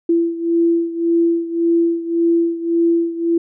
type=beating tone pair; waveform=sine; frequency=336 / 337.8 Hz; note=E4 / E4; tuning=+33 / +42 cents; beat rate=1.8 Hz; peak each=-15 / -19 dBFS; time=0.09-3.38 s; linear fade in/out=5 ms; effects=none